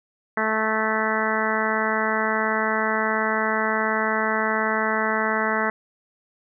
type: harmonic tone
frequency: 218.6 Hz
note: A3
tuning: 11 cents flat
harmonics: 1 / 2 / 3 / 4 / 5 / 6 / 7 / 8 / 9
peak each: -29 / -29 / -29 / -29 / -29 / -29 / -29 / -29 / -29 dBFS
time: 0.37-5.7 s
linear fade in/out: 2 ms
effects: none